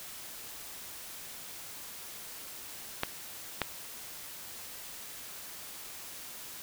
clicks, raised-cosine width 0.3 ms, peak -12 dBFS, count 2, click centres 3.034 / 3.617 s, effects white hiss -45 dBFS RMS until 6.62 s

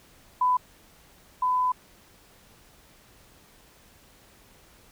sine tone pair in turn, 1000 / 1004.4 Hz, B5 / B5, +21 / +29 cents, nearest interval unison, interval 8 cents, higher second, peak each -19 / -21 dBFS, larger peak first, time 0.41-0.57 / 1.42-1.72 s, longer second, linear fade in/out 5 ms, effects pink hiss -56 dBFS RMS until 4.91 s

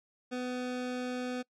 25% pulse tone, 250 Hz, B3, 21 cents sharp, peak -30 dBFS, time 0.31-1.43 s, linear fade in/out 20 ms, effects noise-tail reverb RT60 0.1 s tail -24 dB re dry + low-pass 6000 Hz 12 dB/octave

